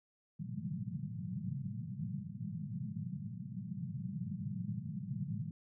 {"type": "band-pass noise", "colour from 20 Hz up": "white", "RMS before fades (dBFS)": -41, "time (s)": [0.39, 5.51], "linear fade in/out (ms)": 2, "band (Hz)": [100, 210], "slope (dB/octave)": 96, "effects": []}